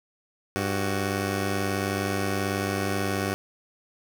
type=tone pair together; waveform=10% pulse; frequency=98.58 / 372.2 Hz; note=G2 / F#4; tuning=+10 / +10 cents; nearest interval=octave + major seventh; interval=2300 cents; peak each=-18 / -23 dBFS; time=0.56-3.34 s; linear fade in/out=0 ms; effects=none